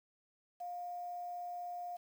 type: tone with quantisation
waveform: sine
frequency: 708 Hz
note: F5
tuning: 23 cents sharp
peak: -40 dBFS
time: 0.6-1.97 s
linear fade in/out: 10 ms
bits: 10
effects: none